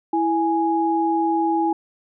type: tone pair together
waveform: sine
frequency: 329.8 / 831 Hz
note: E4 / G#5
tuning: +1 / +1 cents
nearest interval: octave + major third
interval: 1600 cents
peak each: -20 dBFS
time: 0.13-1.73 s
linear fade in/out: 5 ms
effects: none